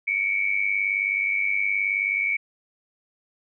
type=tone pair together; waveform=sine; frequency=2217 / 2316 Hz; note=C#7 / D7; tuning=0 / -25 cents; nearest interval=minor second; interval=75 cents; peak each=-24 dBFS; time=0.07-2.37 s; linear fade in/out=10 ms; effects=none